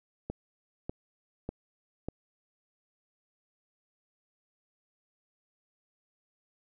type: click train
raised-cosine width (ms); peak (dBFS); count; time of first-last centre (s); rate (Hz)
2; -21; 4; 0.3-2.086; 1.68
effects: none